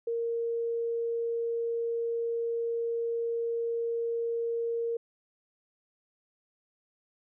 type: tone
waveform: sine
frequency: 464.5 Hz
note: A#4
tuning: 6 cents flat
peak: -28 dBFS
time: 0.07-4.97 s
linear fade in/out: 5 ms
effects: none